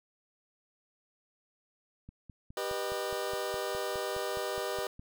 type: click train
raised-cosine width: 5 ms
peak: -35 dBFS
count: 15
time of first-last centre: 2.09-4.995 s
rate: 4.82 Hz
type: chord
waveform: sawtooth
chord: G augmented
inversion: none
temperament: just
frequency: 392 / 490 / 612.5 Hz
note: G4 / B4 / D#5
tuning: 0 / -14 / -27 cents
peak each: -33 dBFS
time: 2.57-4.87 s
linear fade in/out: 2 ms
effects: none